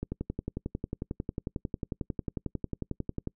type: click train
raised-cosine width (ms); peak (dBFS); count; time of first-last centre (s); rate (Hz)
3; -19; 37; 0.03-3.273; 11.1
effects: noise-tail reverb RT60 0.1 s tail -26 dB re dry